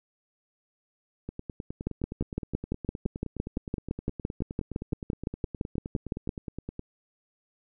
two click trains, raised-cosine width 3 ms, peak -15 / -22 dBFS, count 27 / 54, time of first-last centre 1.87-6.292 / 1.29-6.794 s, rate 5.88 / 9.63 Hz, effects none

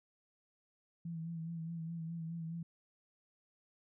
sine tone with vibrato, 165.2 Hz, E3, 4 cents sharp, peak -39 dBFS, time 1.05-2.63 s, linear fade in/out 5 ms, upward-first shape sine, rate 4.8 Hz, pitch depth 39 cents each way, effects none

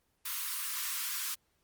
white high-pass noise, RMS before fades -36 dBFS, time 0.25-1.35 s, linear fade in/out 10 ms, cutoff 980 Hz, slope 96 dB/octave, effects pink hiss -75 dBFS RMS until 1.63 s + Opus 24 kbps

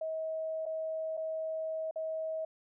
sine tone with dropouts, 638 Hz, D#5, 43 cents sharp, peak -33 dBFS, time 0.01-2.45 s, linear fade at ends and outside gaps 5 ms, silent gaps 0.656-0.662 / 1.17-1.174 / 1.911-1.958 s, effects none

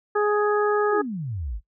harmonic tone, 416.8 Hz, G#4, 6 cents sharp, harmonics 1 / 2 / 3 / 4, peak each -20 / -28 / -26 / -30 dBFS, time 0.15-1.02 s, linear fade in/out 10 ms
sine exponential sweep, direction down, 430 to 45.12 Hz, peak -27 dBFS, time 0.89-1.61 s, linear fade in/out 50 ms
effects noise-tail reverb RT60 0.1 s tail -21 dB re dry

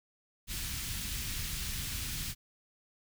pink band-stop noise, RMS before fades -37 dBFS, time 0.47-2.35 s, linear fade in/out 50 ms, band 140 to 2400 Hz, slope 12 dB/octave, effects none

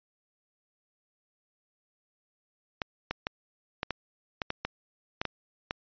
clicks, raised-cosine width 0.3 ms, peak -14 dBFS, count 11, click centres 2.818 / 3.11 / 3.269 / 3.831 / 3.907 / 4.418 / 4.504 / 4.65 / 5.215 / 5.253 / 5.709 s, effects resampled to 11025 Hz

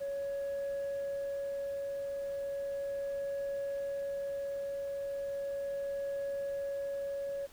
sine tone with tremolo, 558 Hz, C#5, 11 cents sharp, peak -31 dBFS, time 0-7.47 s, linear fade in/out 20 ms, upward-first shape triangle, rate 0.36 Hz, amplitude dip 25%, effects tanh soft clip ceiling -32 dBFS + pink hiss -58 dBFS RMS until 7.52 s

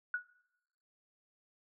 sine tone with exponential decay, 1463 Hz, F#6, 20 cents flat, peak -28 dBFS, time 0.14-0.25 s, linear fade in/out 2 ms, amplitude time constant 23 ms, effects noise-tail reverb RT60 0.9 s tail -21 dB re dry

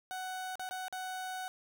30% pulse tone with dropouts, 745 Hz, F#5, 12 cents sharp, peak -35 dBFS, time 0.11-1.48 s, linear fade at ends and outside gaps 0 ms, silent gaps 0.555-0.595 / 0.69-0.71 / 0.882-0.926 s, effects none

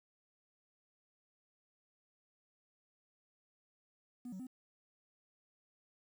triangle tone with pitch steps, 245.7 / 187.7 / 256.2 Hz, B3 / F#3 / C4, -9 / +25 / -36 cents, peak -40 dBFS, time 4.25-4.469 s, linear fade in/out 5 ms, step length 73 ms, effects tanh soft clip ceiling -38 dBFS + 11-bit

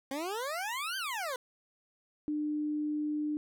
20% pulse exponential two-way sweep, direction up then down, 261.6 to 1600 to 484.6 Hz, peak -29 dBFS, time 0.11-1.36 s, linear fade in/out 2 ms, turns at 0.97 s
sine tone, 300 Hz, D4, 37 cents sharp, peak -30 dBFS, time 2.28-3.37 s, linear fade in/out 0 ms
effects none

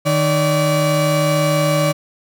35% pulse tone pair together, 154.1 / 576.1 Hz, D#3 / D5, -16 / -33 cents, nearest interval octave + major seventh, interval 2283 cents, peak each -15 dBFS, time 0.05-1.93 s, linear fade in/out 20 ms, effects none

